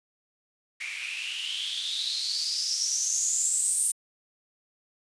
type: noise with band-pass filter sweep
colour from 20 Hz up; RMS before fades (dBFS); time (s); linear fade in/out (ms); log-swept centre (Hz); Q
blue; -29; 0.8-3.92; 10; 2200 to 9200; 9.2
effects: resampled to 22050 Hz